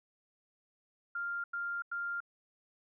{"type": "tone bursts", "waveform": "sine", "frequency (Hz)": 1396.9, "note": "F6", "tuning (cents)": 0, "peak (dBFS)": -34, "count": 3, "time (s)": [1.15, 2.204], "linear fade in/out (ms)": 5, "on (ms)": 290, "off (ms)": 92, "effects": []}